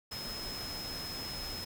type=tone in noise; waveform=sine; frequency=5150 Hz; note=E8; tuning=41 cents flat; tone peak=-40 dBFS; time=0.11-1.65 s; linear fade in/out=10 ms; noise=pink; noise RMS=-43 dBFS; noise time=0.11-1.65 s; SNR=0 dB; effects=none